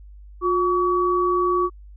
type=tone pair together; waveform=sine; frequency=357.6 / 1135.3 Hz; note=F4 / C#6; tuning=+41 / +41 cents; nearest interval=octave + minor sixth; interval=2000 cents; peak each=-20 dBFS; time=0.41-1.7 s; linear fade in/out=50 ms; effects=added 50 Hz sine -40 dBFS peak until 1.96 s